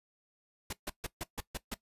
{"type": "noise bursts", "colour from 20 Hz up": "pink", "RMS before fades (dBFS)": -37, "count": 7, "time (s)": [0.7, 1.743], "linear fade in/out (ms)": 5, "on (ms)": 29, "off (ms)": 140, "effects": ["noise-tail reverb RT60 0.1 s tail -18 dB re dry", "resampled to 32000 Hz"]}